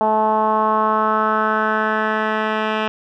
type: tone with low-pass filter sweep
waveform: 10% pulse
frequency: 216.7 Hz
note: A3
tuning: 26 cents flat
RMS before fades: -18 dBFS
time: 0.01-2.88 s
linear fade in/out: 0 ms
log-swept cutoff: 840 to 2400 Hz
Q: 3.8
effects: none